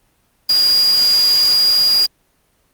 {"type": "tone in noise", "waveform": "sine", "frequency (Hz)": 4845, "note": "D#8", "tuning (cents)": -47, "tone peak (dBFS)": -10, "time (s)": [0.49, 2.06], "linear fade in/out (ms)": 5, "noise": "white", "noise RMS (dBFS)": -25, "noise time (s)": [0.49, 2.06], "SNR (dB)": 12, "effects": ["pink hiss -60 dBFS RMS until 2.73 s", "Opus 24 kbps"]}